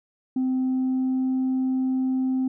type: tone with pitch glide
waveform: sine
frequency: 258.6 to 260.1 Hz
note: C4 to C4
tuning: -20 to -10 cents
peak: -19 dBFS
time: 0.36-2.48 s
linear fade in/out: 5 ms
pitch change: +10 cents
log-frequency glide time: 0.57-1.34 s
effects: tanh soft clip ceiling -19 dBFS